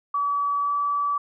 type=tone with pitch glide; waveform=sine; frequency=1144 to 1151.3 Hz; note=D6 to D6; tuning=-46 to -35 cents; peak=-21 dBFS; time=0.14-1.18 s; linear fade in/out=5 ms; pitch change=+11 cents; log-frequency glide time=0.61-0.71 s; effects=none